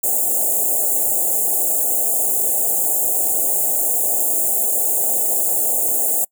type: band-stop noise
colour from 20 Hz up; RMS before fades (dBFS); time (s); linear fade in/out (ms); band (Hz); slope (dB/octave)
white; -18; 0.03-6.25; 10; 810 to 6900; 96
effects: noise-tail reverb RT60 0.1 s tail -26 dB re dry + high-pass 400 Hz 12 dB/octave